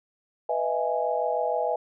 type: chord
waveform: sine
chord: E major seventh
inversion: second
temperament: equal with one note detuned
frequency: 493.9 / 622.3 / 668.8 / 830.6 Hz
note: B4 / D#5 / E5 / G#5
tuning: 0 / 0 / +25 / 0 cents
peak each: -29 dBFS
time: 0.49-1.76 s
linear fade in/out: 5 ms
effects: none